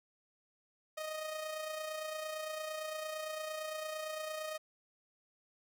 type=tone with amplitude modulation; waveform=sawtooth; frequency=622.3 Hz; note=D#5; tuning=in tune; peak=-33 dBFS; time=0.97-4.58 s; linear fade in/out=10 ms; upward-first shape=sine; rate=28.8 Hz; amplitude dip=45%; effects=none